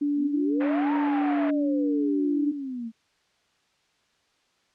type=tone; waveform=sine; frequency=289.4 Hz; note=D4; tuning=25 cents flat; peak=-22 dBFS; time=0.01-2.52 s; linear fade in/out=10 ms
type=exponential two-way sweep; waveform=sine; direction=up then down; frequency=220.9 to 949 to 220.9 Hz; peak=-30 dBFS; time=0.16-2.92 s; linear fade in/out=50 ms; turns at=0.94 s
type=band-pass noise; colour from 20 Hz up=pink; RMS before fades=-36 dBFS; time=0.6-1.51 s; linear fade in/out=10 ms; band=540 to 2200 Hz; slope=24 dB/octave
effects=white hiss -67 dBFS RMS until 4.74 s + low-pass 5000 Hz 12 dB/octave